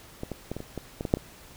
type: clicks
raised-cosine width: 2 ms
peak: -19 / -19 / -18 / -21 / -23 / -19 / -18 / -16 / -6 / -21 dBFS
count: 10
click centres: 0.234 / 0.317 / 0.516 / 0.566 / 0.604 / 0.777 / 1.009 / 1.052 / 1.139 / 1.171 s
effects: pink hiss -50 dBFS RMS until 1.56 s